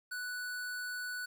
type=tone; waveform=square; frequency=1482 Hz; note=F#6; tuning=2 cents sharp; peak=-38 dBFS; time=0.11-1.26 s; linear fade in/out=10 ms; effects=11-bit